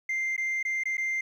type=tone with dropouts; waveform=sine; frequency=2093 Hz; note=C7; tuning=in tune; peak=-24 dBFS; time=0.09-1.21 s; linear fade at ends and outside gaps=5 ms; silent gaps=0.365-0.378 / 0.629-0.65 / 0.836-0.855 / 0.97-0.979 s; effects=tanh soft clip ceiling -25 dBFS + 10-bit